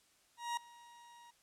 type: tone with ADSR envelope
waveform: 40% pulse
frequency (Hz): 947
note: A#5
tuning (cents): +27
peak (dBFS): -33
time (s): 0.37-1.31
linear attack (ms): 200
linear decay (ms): 4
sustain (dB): -22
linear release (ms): 9
effects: white hiss -70 dBFS RMS until 1.42 s + low-pass 10000 Hz 12 dB/octave